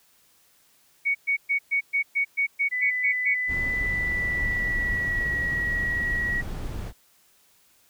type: tone bursts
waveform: sine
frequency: 2233 Hz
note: C#7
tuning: 12 cents sharp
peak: -20 dBFS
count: 11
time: 1.05-3.35 s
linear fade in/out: 20 ms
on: 100 ms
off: 120 ms
type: tone with pitch glide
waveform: sine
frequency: 1999 to 1916.5 Hz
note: B6 to A#6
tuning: +20 to +47 cents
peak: -24 dBFS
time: 2.71-6.42 s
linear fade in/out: 20 ms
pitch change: -73 cents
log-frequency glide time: 3.6-5.39 s
type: noise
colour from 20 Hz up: brown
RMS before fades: -32 dBFS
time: 3.47-6.93 s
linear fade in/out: 50 ms
effects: white hiss -61 dBFS RMS until 7.89 s